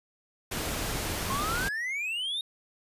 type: noise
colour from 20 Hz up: pink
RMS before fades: -32 dBFS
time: 0.51-1.69 s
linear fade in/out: 10 ms
type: exponential sweep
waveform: triangle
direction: up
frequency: 1052 to 3757 Hz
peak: -28 dBFS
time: 1.3-2.41 s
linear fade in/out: 2 ms
effects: resampled to 32000 Hz